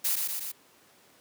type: noise with echo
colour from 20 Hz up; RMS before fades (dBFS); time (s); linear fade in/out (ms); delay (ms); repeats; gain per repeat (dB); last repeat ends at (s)
blue; -27; 0.04-0.16; 10; 120; 3; -3; 0.52
effects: pink hiss -59 dBFS RMS until 1.2 s + high-pass 200 Hz 12 dB/octave